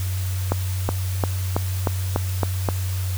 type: accelerating click train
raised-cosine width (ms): 1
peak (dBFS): -6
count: 8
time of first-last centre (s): 0.52-2.688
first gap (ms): 370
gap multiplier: 0.94
effects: added 93 Hz sine -22 dBFS peak until 3.17 s + white hiss -36 dBFS RMS until 3.17 s